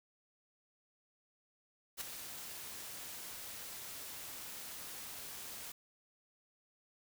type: noise with ADSR envelope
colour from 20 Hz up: white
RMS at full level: -39 dBFS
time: 1.97-5.72 s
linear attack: 39 ms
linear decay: 10 ms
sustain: -8 dB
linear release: 4 ms
effects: none